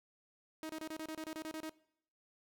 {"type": "tone bursts", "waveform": "sawtooth", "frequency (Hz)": 315.3, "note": "D#4", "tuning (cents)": 23, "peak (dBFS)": -37, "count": 12, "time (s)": [0.63, 1.694], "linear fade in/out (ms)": 0, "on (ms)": 63, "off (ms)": 28, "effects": ["noise-tail reverb RT60 0.7 s tail -21 dB re dry"]}